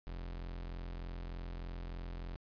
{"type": "tone", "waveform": "40% pulse", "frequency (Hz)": 43.31, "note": "F1", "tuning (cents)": -14, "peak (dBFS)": -40, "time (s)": [0.07, 2.36], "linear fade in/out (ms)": 0, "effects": ["resampled to 11025 Hz"]}